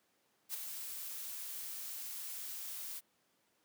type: noise with ADSR envelope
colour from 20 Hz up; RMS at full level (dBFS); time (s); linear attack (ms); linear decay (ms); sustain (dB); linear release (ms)
blue; -38; 0.49-3.01; 49; 16; -6; 34
effects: pink hiss -75 dBFS RMS until 3.64 s + high-pass 200 Hz 12 dB/octave